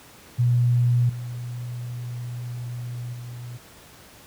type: tone with level steps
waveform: sine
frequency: 121.4 Hz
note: B2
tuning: 29 cents flat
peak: -16 / -29 / -33 dBFS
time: 0.38-3.58 s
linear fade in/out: 20 ms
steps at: 1.09 / 3.13 s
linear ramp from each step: 5 ms
effects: pink hiss -48 dBFS RMS until 4.26 s + high-pass 60 Hz 12 dB/octave